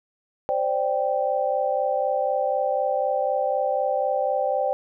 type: chord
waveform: sine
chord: C suspended second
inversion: none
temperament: equal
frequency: 523.3 / 587.3 / 784 Hz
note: C5 / D5 / G5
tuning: 0 / 0 / 0 cents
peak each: -25 dBFS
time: 0.49-4.73 s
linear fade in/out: 0 ms
effects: none